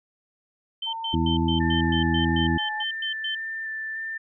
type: tone bursts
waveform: sine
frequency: 3100 Hz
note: G7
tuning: 20 cents flat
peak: -27 dBFS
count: 12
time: 0.82-3.35 s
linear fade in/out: 5 ms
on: 110 ms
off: 110 ms
type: tone with pitch glide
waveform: sine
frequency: 905 to 849.3 Hz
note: A5 to G#5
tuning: +48 to +39 cents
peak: -30 dBFS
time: 0.86-2.84 s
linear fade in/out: 20 ms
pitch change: -109 cents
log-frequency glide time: 1.06-2.03 s
type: harmonic tone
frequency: 82.41 Hz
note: E2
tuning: in tune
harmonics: 1 / 2 / 3 / 4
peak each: -26 / -26 / -26 / -26 dBFS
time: 1.13-2.58 s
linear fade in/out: 10 ms
type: tone with vibrato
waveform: sine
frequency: 1778 Hz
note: A6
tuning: 18 cents sharp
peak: -29 dBFS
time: 1.6-4.18 s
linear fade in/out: 10 ms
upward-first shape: square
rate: 1.7 Hz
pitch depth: 11 cents each way
effects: none